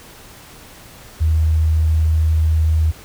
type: tone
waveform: sine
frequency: 79.2 Hz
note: D#2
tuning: 31 cents sharp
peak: -12 dBFS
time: 1.2-2.92 s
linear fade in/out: 20 ms
effects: pink hiss -41 dBFS RMS until 3.04 s